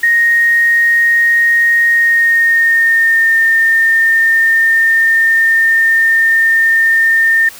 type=tone with pitch glide; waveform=sine; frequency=1864.7 to 1814.8 Hz; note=A#6 to A#6; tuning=0 to -47 cents; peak=-7 dBFS; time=0.03-7.49 s; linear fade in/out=5 ms; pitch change=-47 cents; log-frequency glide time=1.89-3.37 s; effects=white hiss -34 dBFS RMS until 7.59 s

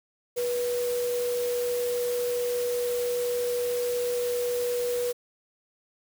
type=tone in noise; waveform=sine; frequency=486.7 Hz; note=B4; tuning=25 cents flat; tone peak=-25 dBFS; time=0.36-5.13 s; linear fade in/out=20 ms; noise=white; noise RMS=-38 dBFS; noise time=0.36-5.13 s; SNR=+10 dB; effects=none

